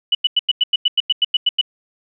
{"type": "tone bursts", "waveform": "sine", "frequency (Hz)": 2960, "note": "F#7", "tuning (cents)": 0, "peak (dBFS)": -11, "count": 13, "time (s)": [0.12, 1.613], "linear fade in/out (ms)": 5, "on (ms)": 29, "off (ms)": 93, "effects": []}